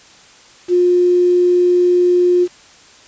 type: tone with quantisation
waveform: sine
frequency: 356.2 Hz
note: F4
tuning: 34 cents sharp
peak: -9 dBFS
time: 0.68-2.48 s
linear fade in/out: 50 ms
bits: 6
effects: white hiss -44 dBFS RMS until 3.07 s + resampled to 16000 Hz